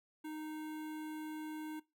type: tone with notch filter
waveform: square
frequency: 309.4 Hz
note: D#4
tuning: 10 cents flat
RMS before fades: -44 dBFS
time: 0.24-1.8 s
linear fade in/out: 10 ms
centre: 5200 Hz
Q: 0.93
effects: noise-tail reverb RT60 0.2 s tail -19 dB re dry